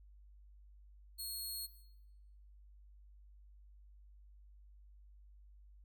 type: tone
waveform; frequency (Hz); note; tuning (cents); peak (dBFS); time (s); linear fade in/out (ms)
15% pulse; 4304; C8; +48; -35; 1.18-1.67; 20
effects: noise-tail reverb RT60 1.0 s tail -18 dB re dry + added 50 Hz sine -57 dBFS peak until 5.84 s